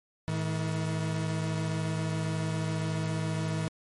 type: tone pair together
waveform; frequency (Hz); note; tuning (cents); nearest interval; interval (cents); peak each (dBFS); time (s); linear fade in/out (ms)
40% pulse; 108.81 / 159.6; A2 / D#3; -19 / +44; perfect fifth; 663; -33 / -29; 0.28-3.68; 0
effects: MP3 48 kbps